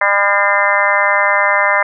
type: harmonic tone with a mistuned harmonic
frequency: 201.1 Hz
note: G3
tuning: 44 cents sharp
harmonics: 3 / 4 / 5 / 6 / 7 / 8 / 9 / 10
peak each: -18 / -22 / -17 / -20 / -22 / -20 / -17 / -17 dBFS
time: 0.01-1.83 s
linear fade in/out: 5 ms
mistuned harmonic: 10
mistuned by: +49 cents
effects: none